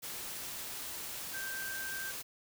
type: tone in noise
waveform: sine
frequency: 1568 Hz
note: G6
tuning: in tune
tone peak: -39 dBFS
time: 1.33-2.12 s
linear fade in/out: 20 ms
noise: white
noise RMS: -42 dBFS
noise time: 0.02-2.23 s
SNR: 0 dB
effects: none